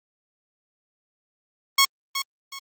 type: tone with echo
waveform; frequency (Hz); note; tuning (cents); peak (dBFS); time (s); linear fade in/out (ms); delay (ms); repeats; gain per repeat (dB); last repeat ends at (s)
10% pulse; 1097; C#6; -18; -6; 1.78-1.85; 5; 370; 2; -10; 2.59
effects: Opus 24 kbps